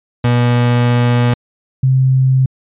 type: tone pair in turn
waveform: 35% pulse / sine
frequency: 121 / 131.29 Hz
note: B2 / C3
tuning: -35 / +6 cents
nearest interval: minor second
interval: 141 cents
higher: second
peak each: -8 dBFS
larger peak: neither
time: 0.24-1.34 / 1.83-2.46 s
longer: first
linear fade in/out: 5 ms
effects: resampled to 8000 Hz